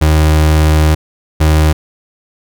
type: tone pair in turn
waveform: 35% pulse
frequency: 77.5 / 77.5 Hz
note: D#2 / D#2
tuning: -6 / -6 cents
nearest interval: unison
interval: 0 cents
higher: neither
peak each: -5 dBFS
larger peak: neither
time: 0.01-0.95 / 1.4-1.73 s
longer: first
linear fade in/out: 10 ms
effects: none